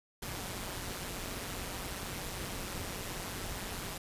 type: noise with amplitude modulation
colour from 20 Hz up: pink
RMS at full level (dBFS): -37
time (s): 0.22-3.98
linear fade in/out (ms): 5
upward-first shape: sine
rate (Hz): 185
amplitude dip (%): 65
effects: resampled to 32000 Hz